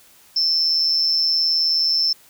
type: tone with amplitude modulation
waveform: sine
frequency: 5310 Hz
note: E8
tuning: 12 cents sharp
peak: -12 dBFS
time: 0.36-2.13 s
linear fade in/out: 5 ms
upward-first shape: sine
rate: 159 Hz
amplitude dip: 65%
effects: tanh soft clip ceiling -10 dBFS + white hiss -51 dBFS RMS until 2.29 s